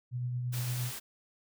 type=tone with tremolo; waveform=sine; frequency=123.47 Hz; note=B2; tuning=in tune; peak=-30 dBFS; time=0.11-0.92 s; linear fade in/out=50 ms; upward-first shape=triangle; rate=8.8 Hz; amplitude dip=30%
type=noise; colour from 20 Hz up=white; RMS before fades=-41 dBFS; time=0.52-1 s; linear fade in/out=20 ms
effects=none